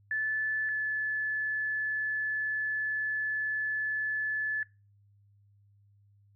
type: tone pair in turn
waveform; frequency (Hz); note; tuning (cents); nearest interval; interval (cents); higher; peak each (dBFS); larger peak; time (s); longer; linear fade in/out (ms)
sine; 1740 / 1729; A6 / A6; -20 / -31; unison; 11; first; -28; neither; 0.11-0.69 / 0.69-4.63; second; 2
effects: noise-tail reverb RT60 0.3 s tail -22 dB re dry + added 101 Hz sine -60 dBFS peak until 6.35 s